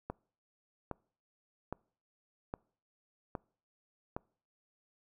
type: click train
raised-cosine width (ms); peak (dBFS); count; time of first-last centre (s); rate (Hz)
1; -23; 6; 0.1-4.165; 1.23
effects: noise-tail reverb RT60 0.5 s tail -26 dB re dry